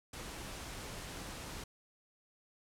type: noise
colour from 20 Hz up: pink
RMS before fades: -45 dBFS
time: 0.13-1.64 s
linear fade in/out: 5 ms
effects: low-pass 11000 Hz 12 dB/octave